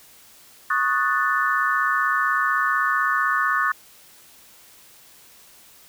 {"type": "chord", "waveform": "sine", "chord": "D# half-diminished seventh", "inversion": "third", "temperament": "equal", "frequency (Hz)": [1108.7, 1244.5, 1480, 1760], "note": ["C#6", "D#6", "F#6", "A6"], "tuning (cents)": [0, 0, 0, 0], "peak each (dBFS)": -24, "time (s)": [0.7, 3.72], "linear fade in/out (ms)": 5, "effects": ["white hiss -50 dBFS RMS until 5.88 s"]}